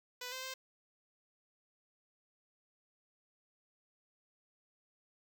5% pulse tone with pitch steps, 496.4 / 518 / 523 Hz, B4 / C5 / C5, +9 / -17 / -1 cents, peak -30 dBFS, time 0.21-0.54 s, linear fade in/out 5 ms, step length 110 ms, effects none

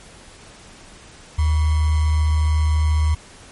sine tone with sample-and-hold, 77.3 Hz, D#2, 11 cents flat, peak -14 dBFS, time 1.38-3.15 s, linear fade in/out 10 ms, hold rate 1050 Hz, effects pink hiss -44 dBFS RMS until 3.51 s + MP3 48 kbps

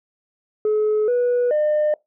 sine tone with pitch steps, 427 / 488.6 / 604 Hz, G#4 / B4 / D5, +48 / -19 / +48 cents, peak -14 dBFS, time 0.65-1.94 s, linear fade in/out 2 ms, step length 430 ms, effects noise-tail reverb RT60 0.2 s tail -25 dB re dry + tanh soft clip ceiling -14 dBFS

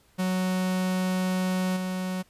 45% pulse tone with level steps, 185 Hz, F#3, in tune, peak -24 / -28 dBFS, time 0.18-2.23 s, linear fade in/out 20 ms, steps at 1.76 s, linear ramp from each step 10 ms, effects pink hiss -62 dBFS RMS until 2.29 s + resampled to 32000 Hz

